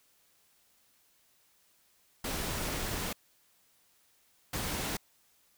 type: noise bursts at uneven times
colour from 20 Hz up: pink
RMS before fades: -35 dBFS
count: 2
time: 2.24-3.13 / 4.53-4.97 s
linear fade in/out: 5 ms
effects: white hiss -68 dBFS RMS until 5.57 s